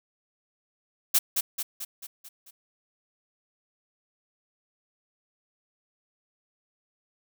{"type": "noise with echo", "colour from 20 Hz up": "blue", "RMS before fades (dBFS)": -20, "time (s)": [1.14, 1.19], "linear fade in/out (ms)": 10, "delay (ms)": 220, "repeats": 6, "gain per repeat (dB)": -5, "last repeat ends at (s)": 2.51, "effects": []}